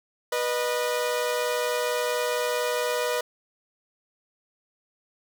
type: tone pair together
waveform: sawtooth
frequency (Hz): 488.9 / 613.3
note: B4 / D#5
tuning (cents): -18 / -25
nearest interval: major third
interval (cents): 393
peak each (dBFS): -22 / -25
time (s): 0.32-3.21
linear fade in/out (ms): 5
effects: none